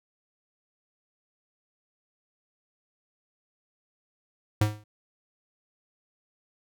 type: tone with exponential decay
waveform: square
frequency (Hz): 105.8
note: G#2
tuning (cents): +33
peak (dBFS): -18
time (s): 4.61-4.84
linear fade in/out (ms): 5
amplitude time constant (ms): 49
effects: none